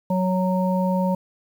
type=harmonic tone; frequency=185 Hz; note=F#3; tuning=in tune; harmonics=1 / 3 / 5; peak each=-20 / -25 / -27 dBFS; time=0.1-1.15 s; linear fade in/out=5 ms; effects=8-bit